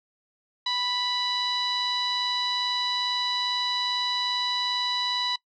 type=tone with low-pass filter; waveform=sawtooth; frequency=987.8 Hz; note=B5; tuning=in tune; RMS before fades=-27 dBFS; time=0.66-5.36 s; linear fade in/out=5 ms; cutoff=4100 Hz; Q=8.8; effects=noise-tail reverb RT60 0.1 s tail -22 dB re dry